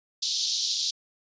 pink band-pass noise, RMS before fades -28 dBFS, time 0.22-0.91 s, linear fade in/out 10 ms, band 3600 to 6100 Hz, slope 48 dB/octave, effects resampled to 16000 Hz

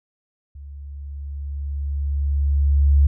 sine tone with level ramp, 70.8 Hz, C#2, 37 cents sharp, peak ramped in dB -35 to -10 dBFS, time 0.55-3.07 s, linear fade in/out 5 ms, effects none

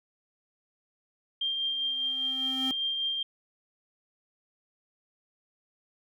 sine tone with tremolo, 3186 Hz, G7, 27 cents sharp, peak -26 dBFS, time 1.41-3.23 s, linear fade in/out 5 ms, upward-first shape triangle, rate 5 Hz, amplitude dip 35%
square tone with exponential growth, 261.6 Hz, C4, in tune, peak -31 dBFS, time 1.56-2.71 s, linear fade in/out 0 ms, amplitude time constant 250 ms
effects none

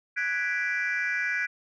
sine chord, G# half-diminished seventh, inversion third, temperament equal, 1480 / 1661.2 / 1975.5 / 2349 Hz, F#6 / G#6 / B6 / D7, 0 / 0 / 0 / 0 cents, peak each -30 / -29 / -30 / -31 dBFS, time 0.16-1.47 s, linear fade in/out 20 ms, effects tanh soft clip ceiling -20 dBFS

